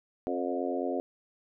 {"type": "harmonic tone with a mistuned harmonic", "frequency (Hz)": 89.2, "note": "F2", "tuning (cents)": 37, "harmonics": [3, 4, 5, 6, 7, 8], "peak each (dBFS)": [-34, -35, -36, -37, -37, -38], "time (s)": [0.27, 1], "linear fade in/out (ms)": 0, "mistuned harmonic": 7, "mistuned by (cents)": -15, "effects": []}